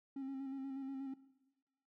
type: tone with vibrato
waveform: triangle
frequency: 269.7 Hz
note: C#4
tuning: 47 cents flat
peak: -38 dBFS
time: 0.16-1.14 s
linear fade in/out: 5 ms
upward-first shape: square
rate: 8.3 Hz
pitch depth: 26 cents each way
effects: noise-tail reverb RT60 1.0 s tail -18 dB re dry + tanh soft clip ceiling -34 dBFS